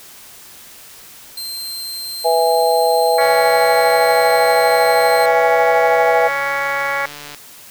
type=tone; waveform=sawtooth; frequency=4145 Hz; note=C8; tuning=17 cents flat; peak=-22 dBFS; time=1.37-5.26 s; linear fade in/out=5 ms
type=chord; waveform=sine; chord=E major; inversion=second; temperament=just; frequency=494.4 / 659.3 / 824.1 Hz; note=B4 / E5 / G#5; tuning=+2 / 0 / -14 cents; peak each=-16 dBFS; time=2.24-6.29 s; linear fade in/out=20 ms
type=harmonic tone; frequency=278.9 Hz; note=C#4; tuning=11 cents sharp; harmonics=2 / 3 / 4 / 5 / 6 / 7 / 8; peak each=-25 / -25 / -25 / -25 / -25 / -25 / -25 dBFS; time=3.18-7.06 s; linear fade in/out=5 ms
type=click train; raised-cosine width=0.2 ms; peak=-16 dBFS; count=605; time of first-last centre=3.21-7.347 s; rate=146 Hz
effects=white hiss -40 dBFS RMS until 7.7 s